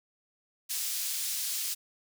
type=high-pass noise; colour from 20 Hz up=pink; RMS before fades=-33 dBFS; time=0.69-1.75 s; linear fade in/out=20 ms; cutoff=4800 Hz; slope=12 dB/octave; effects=none